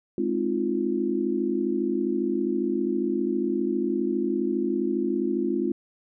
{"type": "chord", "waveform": "sine", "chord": "F minor seventh", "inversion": "first", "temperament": "just", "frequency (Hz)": [209.5, 261.9, 314.3, 349.2], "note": ["Ab3", "C4", "Eb4", "F4"], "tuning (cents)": [15, 2, 18, 0], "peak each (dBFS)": [-30, -28, -31, -26], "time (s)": [0.18, 5.72], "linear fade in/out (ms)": 2, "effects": []}